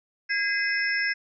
sine tone cluster, 1636 / 2045 / 2526 / 5280 Hz, G#6 / C7 / D#7 / E8, -26 / -40 / +26 / +2 cents, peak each -26 / -27 / -35 / -33 dBFS, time 0.29-1.14 s, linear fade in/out 20 ms, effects none

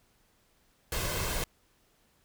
pink noise with comb filter, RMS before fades -32 dBFS, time 0.92-1.44 s, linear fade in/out 2 ms, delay 1.9 ms, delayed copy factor +0.5, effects pink hiss -68 dBFS RMS until 2.24 s

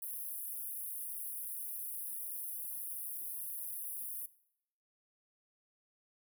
pink high-pass noise, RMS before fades -42 dBFS, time 0.02-4.26 s, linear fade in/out 5 ms, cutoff 9800 Hz, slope 96 dB/octave, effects noise-tail reverb RT60 0.7 s tail -19 dB re dry

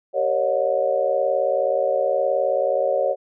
sine tone cluster, 392.7 / 468.1 / 550 / 609 / 726 Hz, G4 / A#4 / C#5 / D#5 / F#5, +3 / +7 / -14 / -37 / -33 cents, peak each -29 / -28 / -20 / -24 / -28 dBFS, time 0.13-3.16 s, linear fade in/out 50 ms, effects none

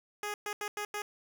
10% pulse tone bursts at uneven times, 415.3 Hz, G#4, in tune, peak -26 dBFS, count 5, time 0.23-0.34 / 0.46-0.53 / 0.61-0.68 / 0.77-0.85 / 0.94-1.02 s, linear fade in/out 2 ms, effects none

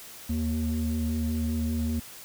sine tone pair together, 79.5 / 233.3 Hz, D#2 / A#3, +38 / +2 cents, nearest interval octave + perfect fifth, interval 1864 cents, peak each -26 dBFS, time 0.29-2 s, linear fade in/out 10 ms, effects tanh soft clip ceiling -22 dBFS + white hiss -45 dBFS RMS until 2.24 s

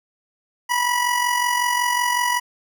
25% pulse tone with amplitude modulation, 975 Hz, B5, 23 cents flat, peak -12 dBFS, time 0.69-2.4 s, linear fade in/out 20 ms, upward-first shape sine, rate 45.4 Hz, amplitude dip 55%, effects none

